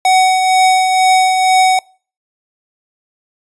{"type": "tone with tremolo", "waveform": "square", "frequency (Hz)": 749, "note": "F#5", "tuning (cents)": 21, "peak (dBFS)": -7, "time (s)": [0.05, 1.79], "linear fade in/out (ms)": 2, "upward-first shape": "triangle", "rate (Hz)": 2.1, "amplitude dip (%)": 45, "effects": ["noise-tail reverb RT60 0.4 s tail -24 dB re dry", "resampled to 24000 Hz"]}